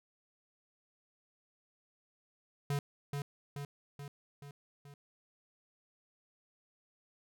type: tone with echo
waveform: square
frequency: 142.5 Hz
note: C#3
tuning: 48 cents sharp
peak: -32 dBFS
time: 2.7-2.79 s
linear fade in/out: 2 ms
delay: 430 ms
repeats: 5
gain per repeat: -4 dB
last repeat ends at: 4.94 s
effects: none